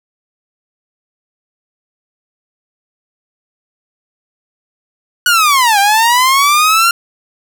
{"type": "linear two-way sweep", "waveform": "sawtooth", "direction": "down then up", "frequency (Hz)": [1480, 784, 1393], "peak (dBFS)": -4, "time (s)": [5.26, 6.91], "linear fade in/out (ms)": 2, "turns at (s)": 5.79, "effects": []}